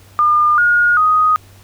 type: tone with pitch steps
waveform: sine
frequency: 1207 / 1434 / 1248 Hz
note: D6 / F6 / D#6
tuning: +47 / +45 / +5 cents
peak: -9 dBFS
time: 0.19-1.36 s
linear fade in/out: 0 ms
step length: 390 ms
effects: added 97 Hz sine -42 dBFS peak until 1.63 s + pink hiss -47 dBFS RMS until 1.63 s